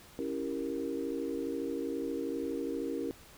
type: chord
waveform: sine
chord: C# diminished seventh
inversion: none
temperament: equal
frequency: 277.2 / 329.6 / 392 / 466.2 Hz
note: C#4 / E4 / G4 / Bb4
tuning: 0 / 0 / 0 / 0 cents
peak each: -37 / -38 / -40 / -38 dBFS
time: 0.19-3.11 s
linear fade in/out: 0 ms
effects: pink hiss -55 dBFS RMS until 3.37 s